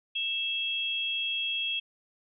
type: tone pair together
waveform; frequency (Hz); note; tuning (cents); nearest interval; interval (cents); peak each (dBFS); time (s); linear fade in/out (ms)
sine; 2658 / 3275; E7 / G#7; +14 / -25; major third; 361; -32 / -30; 0.15-1.8; 10
effects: none